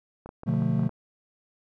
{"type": "clicks", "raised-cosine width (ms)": 1, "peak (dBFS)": -26, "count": 9, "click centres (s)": [0.26, 0.291, 0.434, 0.49, 0.538, 0.622, 0.794, 0.834, 0.893]}
{"type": "chord", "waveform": "triangle", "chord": "B half-diminished seventh", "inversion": "none", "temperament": "just", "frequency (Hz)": [123.47, 148.16, 177.8, 222.2], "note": ["B2", "D3", "F3", "A3"], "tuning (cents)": [0, 16, 31, 17], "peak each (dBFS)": -26, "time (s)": [0.46, 0.89], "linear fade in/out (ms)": 20}
{"effects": []}